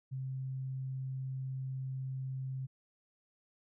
sine tone, 131.9 Hz, C3, 14 cents sharp, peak -36 dBFS, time 0.11-2.67 s, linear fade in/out 20 ms, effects none

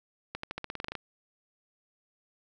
accelerating click train, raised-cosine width 0.3 ms, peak -19 dBFS, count 12, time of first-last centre 0.35-0.953 s, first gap 84 ms, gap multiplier 0.91, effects none

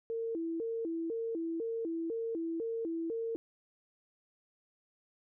sine tone with vibrato, 388.1 Hz, G4, 17 cents flat, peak -33 dBFS, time 0.1-3.36 s, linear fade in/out 0 ms, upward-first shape square, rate 2 Hz, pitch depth 280 cents each way, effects none

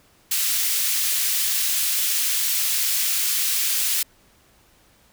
white high-pass noise, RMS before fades -22 dBFS, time 0.31-4.03 s, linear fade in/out 5 ms, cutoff 2300 Hz, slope 12 dB/octave, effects pink hiss -57 dBFS RMS until 5.12 s

